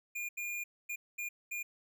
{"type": "tone bursts at uneven times", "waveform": "square", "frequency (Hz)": 2420, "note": "D#7", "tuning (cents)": -49, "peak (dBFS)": -37, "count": 5, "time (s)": [[0.15, 0.29], [0.37, 0.64], [0.89, 0.96], [1.18, 1.29], [1.51, 1.63]], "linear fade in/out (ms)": 10, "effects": []}